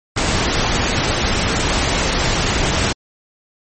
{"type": "noise", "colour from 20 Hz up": "pink", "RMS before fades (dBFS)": -17, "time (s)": [0.16, 2.93], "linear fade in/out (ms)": 10, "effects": ["MP3 32 kbps"]}